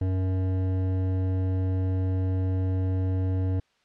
sine tone with hard clipping, 93.5 Hz, F#2, 19 cents sharp, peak -25 dBFS, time 0.01-3.6 s, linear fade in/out 5 ms, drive 12 dB, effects white hiss -67 dBFS RMS until 3.84 s + low-pass 4000 Hz 12 dB/octave

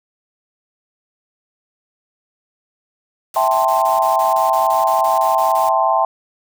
white noise bursts, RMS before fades -33 dBFS, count 14, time 3.34-5.69 s, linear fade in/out 2 ms, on 140 ms, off 30 ms
sine chord, A minor seventh, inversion second, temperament equal with one note detuned, 659.3 / 784 / 884.1 / 1046.5 Hz, E5 / G5 / A5 / C6, 0 / 0 / +8 / 0 cents, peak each -18 dBFS, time 3.36-6.05 s, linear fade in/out 2 ms
effects none

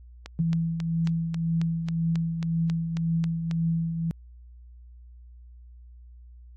click train, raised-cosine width 0.2 ms, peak -20 dBFS, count 13, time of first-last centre 0.26-3.512 s, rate 3.69 Hz
sine tone with tremolo, 165.3 Hz, E3, 5 cents sharp, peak -21 dBFS, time 0.39-4.11 s, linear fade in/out 0 ms, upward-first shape triangle, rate 1.9 Hz, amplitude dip 55%
effects added 60 Hz sine -45 dBFS peak until 6.56 s + AAC 48 kbps

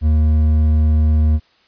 triangle tone with hard clipping, 77 Hz, D#2, 17 cents flat, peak -12 dBFS, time 0.01-1.4 s, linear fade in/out 50 ms, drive 9 dB, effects white hiss -55 dBFS RMS until 1.67 s + resampled to 11025 Hz

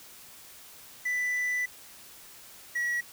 triangle tone pair in turn, 1985 / 1924 Hz, B6 / B6, +8 / -46 cents, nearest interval minor second, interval 54 cents, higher first, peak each -25 dBFS, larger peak neither, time 1.05-1.66 / 2.75-3.01 s, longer first, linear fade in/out 10 ms, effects white hiss -50 dBFS RMS until 3.12 s

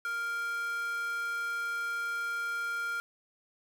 square tone with high-pass filter, 466.2 Hz, A#4, in tune, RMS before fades -34 dBFS, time 0.05-3 s, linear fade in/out 0 ms, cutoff 1500 Hz, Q 9.1, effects none

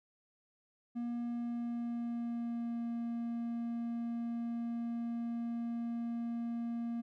triangle tone with pitch glide, 237.8 to 234 Hz, A#3 to A#3, +35 to +7 cents, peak -33 dBFS, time 0.95-7.02 s, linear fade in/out 20 ms, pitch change -28 cents, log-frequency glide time 1.23-2.83 s, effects none

